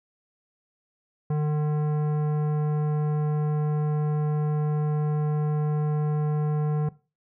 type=tone with tanh clipping; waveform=triangle; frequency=150.5 Hz; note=D3; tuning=43 cents sharp; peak=-24 dBFS; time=1.3-6.89 s; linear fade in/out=5 ms; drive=18 dB; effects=noise-tail reverb RT60 0.3 s tail -18 dB re dry